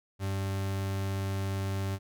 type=tone; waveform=40% pulse; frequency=97.3 Hz; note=G2; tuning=12 cents flat; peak=-29 dBFS; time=0.19-1.99 s; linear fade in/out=50 ms; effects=none